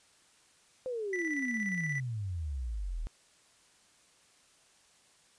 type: exponential sweep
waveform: sine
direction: down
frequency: 523.3 to 36.71 Hz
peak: -33 dBFS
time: 0.86-3.07 s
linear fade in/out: 0 ms
type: tone with tremolo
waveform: triangle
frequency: 1975.5 Hz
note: B6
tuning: in tune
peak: -30 dBFS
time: 1.13-2 s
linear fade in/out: 2 ms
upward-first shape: square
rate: 17 Hz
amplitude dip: 45%
effects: white hiss -64 dBFS RMS until 5.38 s + resampled to 22050 Hz